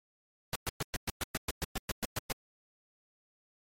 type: noise bursts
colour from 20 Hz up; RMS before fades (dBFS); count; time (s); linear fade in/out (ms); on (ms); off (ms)
pink; -33; 14; 0.53-2.324; 2; 26; 110
effects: MP3 64 kbps